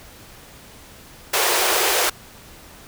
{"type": "high-pass noise", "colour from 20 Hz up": "pink", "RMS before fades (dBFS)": -19, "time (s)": [1.33, 2.1], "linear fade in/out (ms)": 10, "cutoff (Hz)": 350, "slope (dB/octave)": 96, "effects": ["pink hiss -44 dBFS RMS until 2.87 s"]}